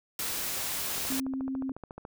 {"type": "noise", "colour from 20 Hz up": "white", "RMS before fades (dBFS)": -33, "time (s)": [0.19, 1.2], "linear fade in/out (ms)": 2}
{"type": "click train", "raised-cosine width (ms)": 1, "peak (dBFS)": -27, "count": 16, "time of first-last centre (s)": [0.98, 2.051], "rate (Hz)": 14}
{"type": "tone", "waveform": "sine", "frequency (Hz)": 265.3, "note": "C4", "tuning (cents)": 24, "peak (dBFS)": -30, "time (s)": [1.1, 1.72], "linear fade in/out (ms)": 2}
{"effects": []}